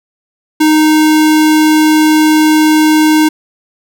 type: tone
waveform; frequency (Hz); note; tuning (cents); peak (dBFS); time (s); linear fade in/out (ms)
square; 309.5; D#4; -9; -6; 0.6-3.29; 10
effects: none